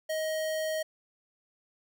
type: tone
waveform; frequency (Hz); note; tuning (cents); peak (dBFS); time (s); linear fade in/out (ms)
square; 629; D#5; +19; -30; 0.09-0.83; 10
effects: none